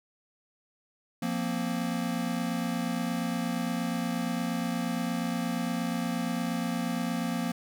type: chord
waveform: square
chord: F suspended fourth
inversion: none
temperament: equal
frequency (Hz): 174.61 / 233.1 / 261.6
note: F3 / Bb3 / C4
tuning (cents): 0 / 0 / 0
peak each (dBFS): -34 / -32 / -36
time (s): 1.22-7.52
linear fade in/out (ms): 5
effects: none